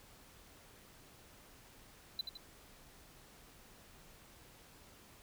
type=tone with echo; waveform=triangle; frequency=4012 Hz; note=B7; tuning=26 cents sharp; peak=-33 dBFS; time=2.19-2.21 s; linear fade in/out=2 ms; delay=81 ms; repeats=2; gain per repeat=-6 dB; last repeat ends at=2.372 s; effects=pink hiss -60 dBFS RMS until 5.22 s